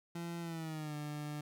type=tone with pitch glide; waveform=30% pulse; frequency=170 to 148.85 Hz; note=F3 to D3; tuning=-46 to +24 cents; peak=-37 dBFS; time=0.15-1.41 s; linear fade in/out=5 ms; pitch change=-230 cents; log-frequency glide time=0.41-0.95 s; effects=none